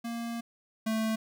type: tone pair in turn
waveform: square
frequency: 233.1 / 220.8 Hz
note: A#3 / A3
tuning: 0 / +6 cents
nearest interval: minor second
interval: 94 cents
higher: first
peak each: -34 / -28 dBFS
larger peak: second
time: 0.04-0.41 / 0.86-1.16 s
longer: first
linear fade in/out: 10 ms
effects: none